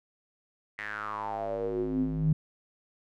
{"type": "tone with band-pass filter sweep", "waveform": "square", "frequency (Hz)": 52.6, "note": "G#1", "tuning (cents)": 23, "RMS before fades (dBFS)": -31, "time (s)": [0.78, 2.33], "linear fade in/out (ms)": 5, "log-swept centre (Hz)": [2000, 150], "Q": 7.2, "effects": []}